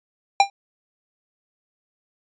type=tone with exponential decay; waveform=square; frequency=796 Hz; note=G5; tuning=26 cents sharp; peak=-8 dBFS; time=0.4-0.5 s; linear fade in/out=2 ms; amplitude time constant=21 ms; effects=resampled to 16000 Hz